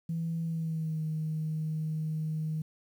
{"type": "tone with pitch glide", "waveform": "sine", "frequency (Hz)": [164.81, 156.55], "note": ["E3", "D#3"], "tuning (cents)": [0, 11], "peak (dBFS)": -29, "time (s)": [0.09, 2.62], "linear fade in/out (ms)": 5, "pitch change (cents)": -89, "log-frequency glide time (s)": [0.43, 1.03], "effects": ["tanh soft clip ceiling -25 dBFS", "10-bit"]}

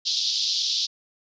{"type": "band-pass noise", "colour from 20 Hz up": "white", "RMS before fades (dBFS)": -25, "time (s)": [0.05, 0.87], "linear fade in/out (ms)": 20, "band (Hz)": [3400, 5400], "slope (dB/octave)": 48, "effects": ["resampled to 16000 Hz"]}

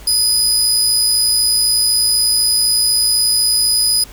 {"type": "tone", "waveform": "25% pulse", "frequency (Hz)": 4978, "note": "D#8", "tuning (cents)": 0, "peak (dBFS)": -7, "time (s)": [0.07, 4.04], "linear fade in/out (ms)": 5, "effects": ["added 50 Hz sine -38 dBFS peak until 4.12 s", "pink hiss -40 dBFS RMS until 4.12 s"]}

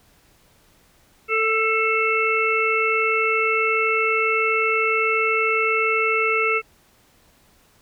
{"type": "harmonic tone with a mistuned harmonic", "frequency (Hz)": 443.1, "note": "A4", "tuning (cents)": 12, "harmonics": [1, 3, 5, 6], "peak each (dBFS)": [-23, -23, -23, -23], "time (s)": [1.28, 6.62], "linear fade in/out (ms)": 50, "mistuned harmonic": 5, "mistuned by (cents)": -29, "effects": ["pink hiss -57 dBFS RMS until 7.81 s"]}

